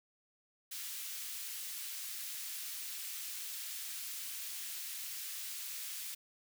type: high-pass noise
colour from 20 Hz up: white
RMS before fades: -43 dBFS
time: 0.71-6.15 s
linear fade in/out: 10 ms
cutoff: 2100 Hz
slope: 12 dB/octave
effects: none